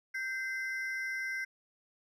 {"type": "ring-modulated tone", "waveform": "triangle", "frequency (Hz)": 1812, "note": "A#6", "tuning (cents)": -50, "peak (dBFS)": -29, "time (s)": [0.14, 1.45], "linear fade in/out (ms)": 10, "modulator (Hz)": 245, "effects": []}